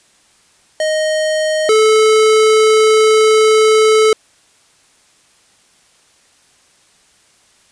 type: tone pair in turn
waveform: square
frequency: 622.3 / 435.2 Hz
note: D#5 / A4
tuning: 0 / -19 cents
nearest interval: tritone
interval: 619 cents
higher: first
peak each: -14 / -8 dBFS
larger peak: second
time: 0.8-1.69 / 1.69-4.13 s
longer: second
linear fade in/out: 2 ms
effects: white hiss -52 dBFS RMS until 7.71 s + resampled to 22050 Hz